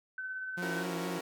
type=tone with tremolo; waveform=sine; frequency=1522 Hz; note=F#6; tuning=48 cents sharp; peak=-35 dBFS; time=0.18-0.83 s; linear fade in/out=2 ms; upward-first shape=sine; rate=17 Hz; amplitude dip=30%
type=tone with vibrato; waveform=sawtooth; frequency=174.61 Hz; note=F3; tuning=in tune; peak=-33 dBFS; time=0.57-1.19 s; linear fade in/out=10 ms; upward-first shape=sine; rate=4.4 Hz; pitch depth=40 cents each way
type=chord; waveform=sawtooth; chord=F# dominant seventh; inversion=second; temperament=equal; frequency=277.2 / 329.6 / 370 / 466.2 Hz; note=C#4 / E4 / F#4 / A#4; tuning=0 / 0 / 0 / 0 cents; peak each=-38 dBFS; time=0.62-1.21 s; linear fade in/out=5 ms
effects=none